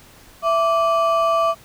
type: ring-modulated tone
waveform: triangle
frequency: 914 Hz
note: A#5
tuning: 34 cents flat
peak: -10 dBFS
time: 0.42-1.55 s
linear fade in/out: 50 ms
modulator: 251 Hz
effects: pink hiss -47 dBFS RMS until 1.64 s